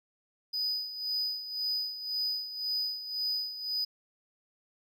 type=tone with tremolo; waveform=triangle; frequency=4978 Hz; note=D#8; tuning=in tune; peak=-27 dBFS; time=0.53-3.85 s; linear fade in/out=10 ms; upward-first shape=sine; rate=1.9 Hz; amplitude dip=70%; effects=none